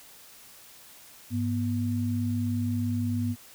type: tone pair together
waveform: sine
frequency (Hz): 101.9 / 242.4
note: G#2 / B3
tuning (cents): -32 / -32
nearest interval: octave + minor third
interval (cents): 1500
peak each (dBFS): -28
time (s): 1.3-3.36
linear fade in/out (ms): 50
effects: white hiss -51 dBFS RMS until 3.54 s